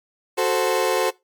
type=chord; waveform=30% pulse; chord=F# diminished; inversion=none; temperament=equal; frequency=370 / 440 / 523.3 Hz; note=F#4 / A4 / C5; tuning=0 / 0 / 0 cents; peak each=-20 dBFS; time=0.37-1.11 s; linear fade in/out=20 ms; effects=noise-tail reverb RT60 0.2 s tail -20 dB re dry + MP3 96 kbps